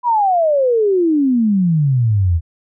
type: exponential sweep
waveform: sine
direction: down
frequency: 1000 to 79 Hz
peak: -11 dBFS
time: 0.03-2.41 s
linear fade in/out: 50 ms
effects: none

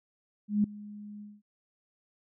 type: tone with ADSR envelope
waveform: sine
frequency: 207.7 Hz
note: G#3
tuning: in tune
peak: -20 dBFS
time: 0.48-1.42 s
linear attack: 160 ms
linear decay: 4 ms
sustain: -21 dB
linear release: 210 ms
effects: none

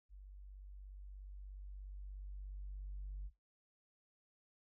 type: tone with level ramp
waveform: sine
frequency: 48.43 Hz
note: G1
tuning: 20 cents flat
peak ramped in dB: -51 to -40 dBFS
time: 0.09-3.31 s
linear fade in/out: 50 ms
effects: noise-tail reverb RT60 0.2 s tail -20 dB re dry + tanh soft clip ceiling -39 dBFS

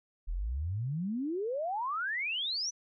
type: exponential sweep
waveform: sine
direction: up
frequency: 37.18 to 6090 Hz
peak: -31 dBFS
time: 0.27-2.71 s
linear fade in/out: 20 ms
effects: none

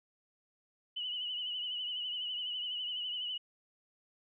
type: tone with vibrato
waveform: sine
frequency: 2960 Hz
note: F#7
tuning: in tune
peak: -35 dBFS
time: 0.96-3.38 s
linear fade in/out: 10 ms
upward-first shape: triangle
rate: 12 Hz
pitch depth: 64 cents each way
effects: none

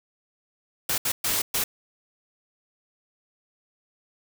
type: noise bursts at uneven times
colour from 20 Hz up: white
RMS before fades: -25 dBFS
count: 4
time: 0.89-0.98 / 1.05-1.12 / 1.24-1.42 / 1.54-1.64 s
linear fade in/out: 5 ms
effects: none

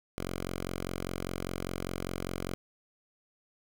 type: tone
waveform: 5% pulse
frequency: 45 Hz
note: F#1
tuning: 47 cents flat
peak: -23 dBFS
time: 0.18-2.54 s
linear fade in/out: 0 ms
effects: none

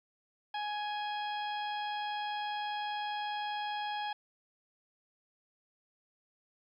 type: harmonic tone with a mistuned harmonic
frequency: 835 Hz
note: G#5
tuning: 9 cents sharp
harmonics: 1 / 2 / 3 / 4 / 5 / 6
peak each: -35 / -43 / -48 / -44 / -54 / -54 dBFS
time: 0.54-4.13 s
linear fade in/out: 5 ms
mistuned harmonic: 4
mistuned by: -28 cents
effects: 12-bit

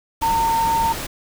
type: tone in noise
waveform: sine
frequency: 911 Hz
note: A#5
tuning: 40 cents flat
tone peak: -16 dBFS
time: 0.22-0.93 s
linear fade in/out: 10 ms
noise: pink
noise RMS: -28 dBFS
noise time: 0.21-1.07 s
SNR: +9 dB
effects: none

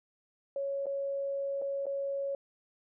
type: tone with dropouts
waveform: sine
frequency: 554.4 Hz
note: C#5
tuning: in tune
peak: -31 dBFS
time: 0.56-2.35 s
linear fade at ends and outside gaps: 2 ms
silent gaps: 0.858-0.866 / 1.616-1.62 / 1.857-1.866 s
effects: none

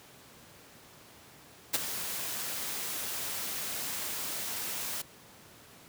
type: noise with ADSR envelope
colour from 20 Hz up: white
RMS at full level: -25 dBFS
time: 1.73-5.02 s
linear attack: 17 ms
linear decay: 23 ms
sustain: -11 dB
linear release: 7 ms
effects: pink hiss -54 dBFS RMS until 5.88 s + high-pass 100 Hz 12 dB/octave

